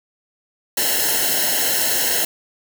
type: noise with comb filter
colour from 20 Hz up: white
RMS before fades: -19 dBFS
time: 0.77-2.25 s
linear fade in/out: 5 ms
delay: 0.84 ms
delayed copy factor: -1
effects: none